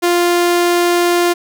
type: tone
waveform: sawtooth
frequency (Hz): 349.2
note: F4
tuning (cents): 0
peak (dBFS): -7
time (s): 0.02-1.34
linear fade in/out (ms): 20
effects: none